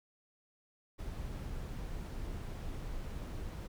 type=noise; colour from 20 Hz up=brown; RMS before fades=-41 dBFS; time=0.98-3.68 s; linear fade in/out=20 ms; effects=none